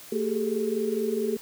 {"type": "tone cluster", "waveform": "sine", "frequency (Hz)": [225.6, 392.6, 412.3, 437], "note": ["A3", "G4", "G#4", "A4"], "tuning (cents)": [44, 3, -13, -12], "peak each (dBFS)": -30, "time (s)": [0.12, 1.37], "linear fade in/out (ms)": 5, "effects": ["white hiss -46 dBFS RMS until 1.41 s"]}